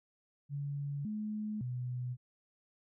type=tone with pitch steps; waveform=sine; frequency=142.4 / 212.9 / 124.5 Hz; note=C#3 / G#3 / B2; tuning=+47 / +43 / +14 cents; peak=-35 dBFS; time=0.49-2.17 s; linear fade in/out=50 ms; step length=560 ms; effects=none